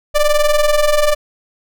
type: ring-modulated tone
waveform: square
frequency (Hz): 293.7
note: D4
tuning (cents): 0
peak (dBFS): -8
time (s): 0.14-1.15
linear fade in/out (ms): 20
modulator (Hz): 304
effects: none